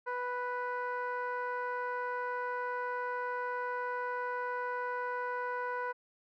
15% pulse tone with low-pass filter, 493.7 Hz, B4, 1 cent flat, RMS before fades -36 dBFS, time 0.06-5.93 s, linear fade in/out 20 ms, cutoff 1300 Hz, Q 1.7, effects none

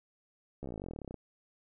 slowing click train, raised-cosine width 2 ms, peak -28 dBFS, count 24, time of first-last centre 0.63-1.143 s, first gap 14 ms, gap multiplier 1.04, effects none

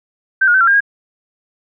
sine tone with pitch steps, 1554 / 1434 / 1534 / 1369 / 1607 / 1634 Hz, G6 / F6 / G6 / F6 / G6 / G#6, -16 / +45 / -38 / -35 / +43 / -29 cents, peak -8 dBFS, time 0.41-0.806 s, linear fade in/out 10 ms, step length 66 ms, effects none

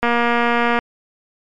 click train, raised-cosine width 0.5 ms, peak -3 dBFS, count 181, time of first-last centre 0.03-0.789 s, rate 237 Hz, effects MP3 96 kbps

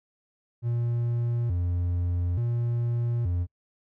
triangle tone with vibrato, 102.1 Hz, G#2, 29 cents flat, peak -22 dBFS, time 0.62-3.47 s, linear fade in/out 50 ms, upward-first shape square, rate 0.57 Hz, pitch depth 260 cents each way, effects noise-tail reverb RT60 0.1 s tail -26 dB re dry

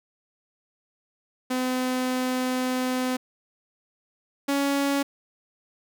sawtooth tone pair in turn, 254.7 / 280 Hz, C4 / C#4, -46 / +18 cents, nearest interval major second, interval 164 cents, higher second, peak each -20 / -18 dBFS, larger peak second, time 1.5-3.17 / 4.48-5.03 s, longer first, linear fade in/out 10 ms, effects none

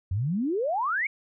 sine exponential sweep, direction up, 85.8 to 2276 Hz, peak -24 dBFS, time 0.11-1.07 s, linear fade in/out 5 ms, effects none

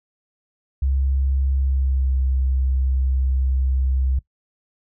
sine tone with pitch glide, 67.3 to 65.46 Hz, C2 to C2, +49 to +1 cents, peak -17 dBFS, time 0.82-4.19 s, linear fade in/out 5 ms, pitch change -48 cents, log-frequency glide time 1.56-2.18 s, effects noise-tail reverb RT60 0.1 s tail -19 dB re dry

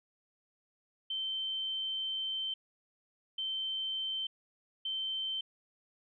sine tone bursts at uneven times, 3103 Hz, G7, 18 cents flat, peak -33 dBFS, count 3, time 1.1-2.54 / 3.38-4.27 / 4.85-5.41 s, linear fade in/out 5 ms, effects none

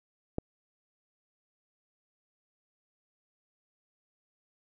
click, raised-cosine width 2 ms, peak -17 dBFS, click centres 0.384 s, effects none

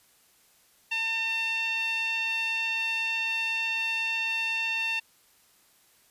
sawtooth tone with band-pass filter, 902 Hz, A5, 43 cents sharp, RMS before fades -29 dBFS, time 0.91-5 s, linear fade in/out 10 ms, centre 2800 Hz, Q 4.8, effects white hiss -62 dBFS RMS until 6.1 s + resampled to 32000 Hz

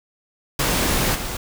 pink noise with level steps, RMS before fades -20 / -28 dBFS, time 0.59-1.37 s, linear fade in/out 5 ms, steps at 1.14 s, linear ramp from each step 20 ms, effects none

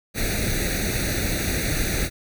pink noise with comb filter, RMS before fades -24 dBFS, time 0.14-2.1 s, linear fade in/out 50 ms, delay 0.48 ms, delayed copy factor +0.95, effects none

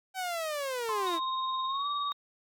sawtooth linear sweep, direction down, 768 to 314.2 Hz, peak -28 dBFS, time 0.14-1.2 s, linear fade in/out 50 ms
sine tone with pitch glide, 1046.5 to 1154.5 Hz, C6 to D6, 0 to -30 cents, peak -30 dBFS, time 0.89-2.12 s, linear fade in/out 0 ms, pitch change +170 cents, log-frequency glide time 1.66-1.87 s
sine tone with tremolo, 3729 Hz, A#7, in tune, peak -34 dBFS, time 1.06-2.13 s, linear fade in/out 10 ms, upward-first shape triangle, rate 19 Hz, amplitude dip 65%
effects none

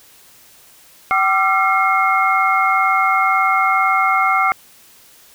sine tone cluster, 766 / 1183 / 1361 / 2148 Hz, G5 / D6 / F6 / C7, -40 / +12 / -45 / +45 cents, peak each -18 dBFS, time 1.11-4.52 s, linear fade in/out 0 ms, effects white hiss -47 dBFS RMS until 5.34 s

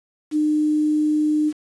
sine tone with quantisation, 303.5 Hz, D#4, 43 cents flat, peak -16 dBFS, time 0.31-1.53 s, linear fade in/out 50 ms, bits 7, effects resampled to 24000 Hz

